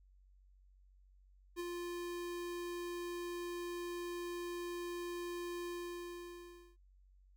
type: tone with ADSR envelope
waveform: square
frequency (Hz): 349.2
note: F4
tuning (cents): 0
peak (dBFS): -38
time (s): 1.56-6.77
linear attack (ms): 37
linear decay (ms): 23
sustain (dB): -3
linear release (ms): 1100
effects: added 47 Hz sine -62 dBFS peak until 7.36 s